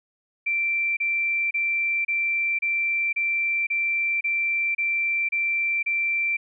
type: tone bursts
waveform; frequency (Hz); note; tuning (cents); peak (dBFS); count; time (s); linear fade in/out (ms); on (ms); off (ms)
sine; 2349; D7; 0; -21; 11; 0.46-6.37; 10; 510; 30
effects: none